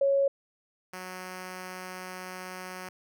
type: tone pair in turn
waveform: sine / 5% pulse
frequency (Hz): 553 / 184.13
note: C#5 / F#3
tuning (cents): -4 / -8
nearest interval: octave + perfect fifth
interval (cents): 1904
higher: first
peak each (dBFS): -21 / -27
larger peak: first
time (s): 0.01-0.28 / 0.93-2.89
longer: second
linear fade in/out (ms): 5
effects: none